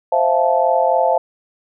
sine chord, F major seventh, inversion second, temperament just, 523.8 / 654.8 / 698.5 / 873.1 Hz, C5 / E5 / F5 / A5, +2 / -12 / 0 / -14 cents, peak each -18 dBFS, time 0.12-1.18 s, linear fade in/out 5 ms, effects none

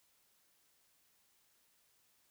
silence, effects white hiss -73 dBFS RMS until 2.3 s

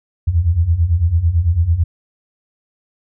sine beating tone pair, 78.6 / 87.6 Hz, D#2 / F2, +18 / +6 cents, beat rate 9 Hz, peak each -17 / -13 dBFS, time 0.27-1.84 s, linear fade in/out 10 ms, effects none

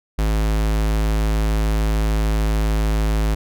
square tone, 53.4 Hz, G#1, 49 cents sharp, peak -17 dBFS, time 0.18-3.35 s, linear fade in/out 10 ms, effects none

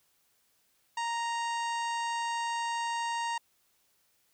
harmonic tone with a mistuned harmonic, 932.3 Hz, A#5, in tune, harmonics 1 / 2 / 3 / 4 / 5 / 6 / 7 / 8 / 9, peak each -31 / -39 / -42 / -48 / -48 / -51 / -49 / -52 / -50 dBFS, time 0.97-3.38 s, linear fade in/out 5 ms, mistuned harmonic 5, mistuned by -16 cents, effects white hiss -71 dBFS RMS until 4.33 s

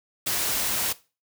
white noise, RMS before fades -26 dBFS, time 0.26-0.93 s, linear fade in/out 10 ms, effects noise-tail reverb RT60 0.3 s tail -18 dB re dry

